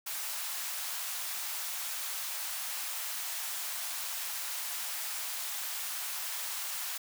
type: high-pass noise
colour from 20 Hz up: white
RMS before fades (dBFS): -37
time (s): 0.06-6.98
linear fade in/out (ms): 10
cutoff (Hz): 700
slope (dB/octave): 24
effects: none